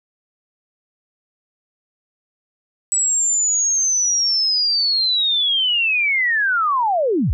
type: linear sweep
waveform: sine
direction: down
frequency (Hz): 7902 to 41.2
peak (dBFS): -15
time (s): 2.92-7.33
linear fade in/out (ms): 0
effects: none